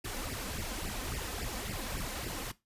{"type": "noise with flanger", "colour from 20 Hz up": "pink", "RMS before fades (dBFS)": -38, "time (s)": [0.04, 2.52], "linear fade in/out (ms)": 10, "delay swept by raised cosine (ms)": [0.39, 3.99], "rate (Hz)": 3.6, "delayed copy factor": 0.95, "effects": ["noise-tail reverb RT60 0.2 s tail -17 dB re dry", "resampled to 32000 Hz"]}